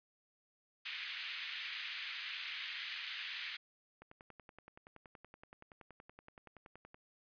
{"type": "band-pass noise", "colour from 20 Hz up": "pink", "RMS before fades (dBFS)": -44, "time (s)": [0.85, 3.57], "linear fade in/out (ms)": 10, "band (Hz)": [1900, 3800], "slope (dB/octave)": 24}
{"type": "click train", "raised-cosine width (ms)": 0.5, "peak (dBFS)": -39, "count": 32, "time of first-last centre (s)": [4.02, 6.945], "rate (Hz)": 10.6}
{"effects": ["resampled to 11025 Hz"]}